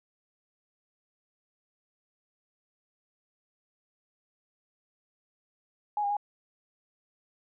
sine tone with pitch steps, 834 / 809 / 824 Hz, G#5 / G#5 / G#5, +7 / -46 / -14 cents, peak -26 dBFS, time 5.97-6.168 s, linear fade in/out 2 ms, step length 66 ms, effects none

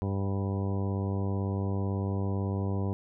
harmonic tone with a mistuned harmonic, 98 Hz, G2, in tune, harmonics 1 / 2 / 3 / 4 / 5 / 6 / 7 / 8 / 9 / 10, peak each -29 / -34 / -39 / -39 / -42 / -46 / -48 / -48 / -51 / -46 dBFS, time 0.02-2.93 s, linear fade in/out 0 ms, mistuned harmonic 7, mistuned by +16 cents, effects none

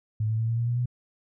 sine tone with pitch steps, 108.3 / 110.58 / 112.9 / 115.27 / 117.69 / 120.17 / 122.69 Hz, A2 / A2 / A2 / A#2 / A#2 / B2 / B2, -27 / +9 / +45 / -19 / +17 / -47 / -11 cents, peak -23 dBFS, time 0.2-0.858 s, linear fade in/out 5 ms, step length 94 ms, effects none

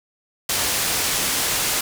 white low-pass noise, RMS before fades -22 dBFS, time 0.49-1.81 s, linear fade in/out 5 ms, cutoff 11000 Hz, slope 12 dB/octave, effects none

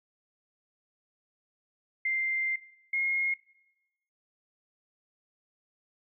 sine tone pair in turn, 2093 / 2149 Hz, C7 / C7, 0 / +46 cents, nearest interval unison, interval 46 cents, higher second, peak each -26 dBFS, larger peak neither, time 2.05-2.56 / 2.93-3.34 s, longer first, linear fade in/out 5 ms, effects noise-tail reverb RT60 0.9 s tail -20 dB re dry

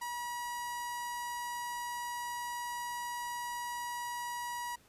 sawtooth tone with notch filter, 964 Hz, B5, 42 cents flat, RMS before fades -39 dBFS, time 0.01-4.76 s, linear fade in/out 10 ms, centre 3400 Hz, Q 1.8, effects pink hiss -64 dBFS RMS until 4.88 s + resampled to 32000 Hz

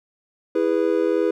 triangle chord, E major, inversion none, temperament just, 329.6 / 412 / 494.4 Hz, E4 / G#4 / B4, 0 / -14 / +2 cents, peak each -20 dBFS, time 0.55-1.31 s, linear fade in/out 5 ms, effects none

